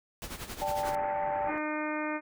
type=noise with tremolo; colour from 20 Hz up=pink; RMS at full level=-38 dBFS; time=0.22-0.95 s; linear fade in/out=0 ms; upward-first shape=sine; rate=11 Hz; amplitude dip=70%
type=chord; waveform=sine; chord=D suspended fourth; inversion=none; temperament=equal; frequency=587.3 / 784 / 880 Hz; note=D5 / G5 / A5; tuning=0 / 0 / 0 cents; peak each=-33 dBFS; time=0.61-1.51 s; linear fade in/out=10 ms
type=low-pass noise; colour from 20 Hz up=white; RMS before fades=-42 dBFS; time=0.83-1.58 s; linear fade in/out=0 ms; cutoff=2100 Hz; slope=48 dB/octave
type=harmonic tone; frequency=304.3 Hz; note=D#4; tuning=38 cents flat; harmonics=1 / 2 / 3 / 4 / 5 / 6 / 7 / 8; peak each=-34 / -37 / -39 / -40 / -41 / -42 / -42 / -43 dBFS; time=1.46-2.21 s; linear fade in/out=50 ms
effects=none